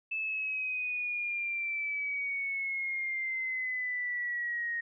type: exponential sweep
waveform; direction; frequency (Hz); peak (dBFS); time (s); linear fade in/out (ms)
sine; down; 2628 to 1864.7; -31; 0.11-4.81; 10
effects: none